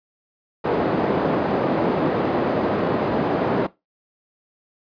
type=band-pass noise; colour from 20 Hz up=white; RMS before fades=-21 dBFS; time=0.64-3.67 s; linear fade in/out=10 ms; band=170 to 550 Hz; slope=12 dB/octave; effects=noise-tail reverb RT60 0.2 s tail -18 dB re dry + resampled to 11025 Hz